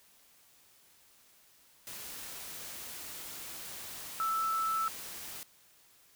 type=tone in noise; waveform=sine; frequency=1318.5 Hz; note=E6; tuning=in tune; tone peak=-29 dBFS; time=4.2-4.88 s; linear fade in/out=0 ms; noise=white; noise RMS=-44 dBFS; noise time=1.87-5.43 s; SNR=+12 dB; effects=white hiss -63 dBFS RMS until 6.15 s